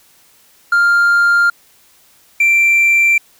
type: tone pair in turn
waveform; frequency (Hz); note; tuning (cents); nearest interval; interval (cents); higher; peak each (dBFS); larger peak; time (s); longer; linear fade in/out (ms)
triangle; 1399 / 2353; F6 / D7; +3 / +3; major sixth; 900; second; -6; neither; 0.72-1.5 / 2.4-3.18; neither; 5
effects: tanh soft clip ceiling -2 dBFS + white hiss -50 dBFS RMS until 3.39 s